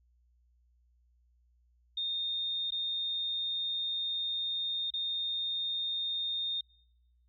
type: tone with dropouts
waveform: sine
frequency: 3661 Hz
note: A#7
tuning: 32 cents flat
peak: -31 dBFS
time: 1.97-6.61 s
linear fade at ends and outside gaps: 5 ms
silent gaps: 2.707-2.72 / 4.905-4.937 s
effects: noise-tail reverb RT60 0.9 s tail -26 dB re dry + added 60 Hz sine -65 dBFS peak until 7.28 s